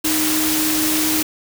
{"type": "tone in noise", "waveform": "sine", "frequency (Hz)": 311.1, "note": "D#4", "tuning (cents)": 0, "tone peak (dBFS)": -20, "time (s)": [0.04, 1.23], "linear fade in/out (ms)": 10, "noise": "white", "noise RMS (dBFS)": -20, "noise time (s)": [0.04, 1.23], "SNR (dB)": -3, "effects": []}